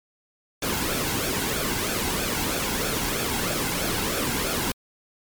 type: noise with flanger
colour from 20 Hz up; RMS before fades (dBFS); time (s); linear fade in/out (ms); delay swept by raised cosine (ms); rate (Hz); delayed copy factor
pink; -26; 0.62-4.72; 5; 1 to 1.7; 3.1; -0.55
effects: MP3 96 kbps